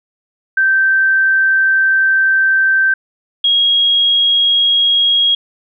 sine tone pair in turn, 1557 / 3286 Hz, G6 / G#7, -12 / -19 cents, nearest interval octave + minor second, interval 1293 cents, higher second, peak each -9 dBFS, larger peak neither, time 0.57-2.94 / 3.44-5.35 s, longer first, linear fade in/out 5 ms, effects none

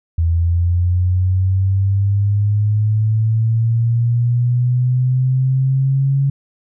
sine linear sweep, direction up, 82.41 to 138.59 Hz, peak -12 dBFS, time 0.18-6.3 s, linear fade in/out 5 ms, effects none

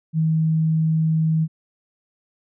sine tone, 159.4 Hz, D#3, 42 cents sharp, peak -16 dBFS, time 0.13-1.48 s, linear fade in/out 50 ms, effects none

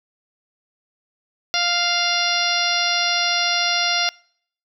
harmonic tone, 698.5 Hz, F5, in tune, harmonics 1 / 2 / 3 / 4 / 5 / 6 / 7 / 8, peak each -26 / -26 / -26 / -26 / -26 / -26 / -26 / -26 dBFS, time 1.54-4.09 s, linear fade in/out 0 ms, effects noise-tail reverb RT60 0.6 s tail -25 dB re dry

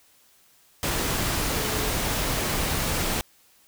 sine tone in noise, 430.7 Hz, A4, 37 cents flat, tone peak -34 dBFS, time 1.57-1.91 s, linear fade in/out 0 ms, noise pink, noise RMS -26 dBFS, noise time 0.83-3.21 s, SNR -11 dB, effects white hiss -59 dBFS RMS until 3.67 s

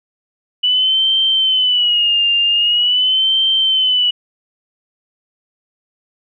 sine tone with vibrato, 2959 Hz, F#7, 1 cent flat, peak -11 dBFS, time 0.63-4.11 s, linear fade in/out 10 ms, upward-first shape sine, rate 0.44 Hz, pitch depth 96 cents each way, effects none

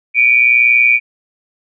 sine tone pair together, 2301 / 2422 Hz, D7 / D#7, -36 / -47 cents, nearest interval minor second, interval 89 cents, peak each -10 dBFS, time 0.14-1 s, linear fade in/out 50 ms, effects none

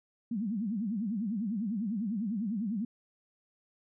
sine tone with vibrato, 212.5 Hz, G#3, 40 cents sharp, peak -30 dBFS, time 0.31-2.85 s, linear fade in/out 5 ms, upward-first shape sine, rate 10 Hz, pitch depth 220 cents each way, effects none

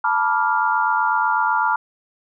sine chord, B half-diminished seventh, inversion third, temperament equal with one note detuned, 880 / 968 / 1174.7 / 1396.9 Hz, A5 / B5 / D6 / F6, 0 / -35 / 0 / 0 cents, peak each -21 / -21 / -25 / -21 dBFS, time 0.04-1.76 s, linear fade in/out 5 ms, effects none

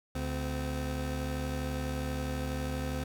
25% pulse tone pair together, 72.26 / 257.5 Hz, D2 / C4, -27 / -28 cents, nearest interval octave + minor seventh, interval 2199 cents, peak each -30 / -33 dBFS, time 0.15-3.04 s, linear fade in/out 5 ms, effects none

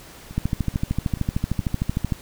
two click trains, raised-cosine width 5 ms, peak -23 / -9 dBFS, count 4 / 24, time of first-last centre 0.31-1.603 / 0.38-2.122 s, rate 2.32 / 13.2 Hz, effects pink hiss -44 dBFS RMS until 2.21 s

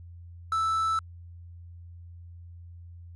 triangle tone with quantisation, 1318.5 Hz, E6, in tune, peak -22 dBFS, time 0.52-0.99 s, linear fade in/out 2 ms, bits 7, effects added 86 Hz sine -43 dBFS peak until 3.15 s + resampled to 24000 Hz

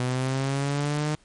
sawtooth linear sweep, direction up, 124.5 to 152.8 Hz, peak -20 dBFS, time 0-1.15 s, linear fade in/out 0 ms, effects pink hiss -60 dBFS RMS until 1.24 s + MP3 48 kbps

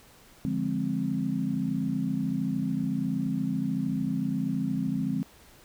sine chord, D half-diminished seventh, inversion none, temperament equal with one note detuned, 146.24 / 174.61 / 207.7 / 261.6 Hz, D3 / F3 / Ab3 / C4, -7 / 0 / 0 / 0 cents, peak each -34 / -32 / -31 / -30 dBFS, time 0.45-5.23 s, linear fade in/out 0 ms, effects pink hiss -55 dBFS RMS until 5.64 s

